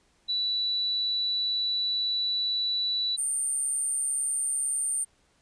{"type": "tone pair in turn", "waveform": "sine", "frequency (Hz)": [3951, 8931], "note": ["B7", "C#9"], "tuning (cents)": [0, 12], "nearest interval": "octave + major second", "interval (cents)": 1412, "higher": "second", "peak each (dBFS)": -25, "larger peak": "neither", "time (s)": [[0.28, 3.17], [3.17, 5.05]], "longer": "first", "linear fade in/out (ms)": 20, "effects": ["pink hiss -66 dBFS RMS until 5.41 s", "resampled to 22050 Hz"]}